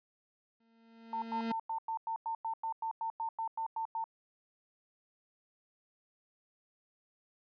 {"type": "tone with exponential growth", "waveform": "40% pulse", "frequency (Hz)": 227.9, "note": "A#3", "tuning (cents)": -39, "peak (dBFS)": -31, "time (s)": [0.6, 1.52], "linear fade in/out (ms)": 5, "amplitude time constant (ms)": 200}
{"type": "tone bursts", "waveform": "sine", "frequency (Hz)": 900, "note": "A5", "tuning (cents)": 39, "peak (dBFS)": -33, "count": 16, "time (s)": [1.13, 4.041], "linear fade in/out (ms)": 2, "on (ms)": 91, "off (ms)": 97}
{"effects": ["resampled to 11025 Hz"]}